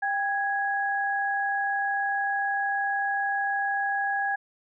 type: tone pair together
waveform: sine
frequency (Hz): 794.5 / 1661.2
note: G5 / G#6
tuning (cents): +23 / 0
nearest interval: octave + minor second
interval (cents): 1277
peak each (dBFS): -27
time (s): 0.02-4.36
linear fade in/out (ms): 10
effects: none